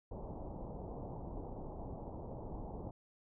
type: low-pass noise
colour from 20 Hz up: pink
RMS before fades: -45 dBFS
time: 0.11-2.91 s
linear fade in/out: 5 ms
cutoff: 920 Hz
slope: 48 dB/octave
effects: none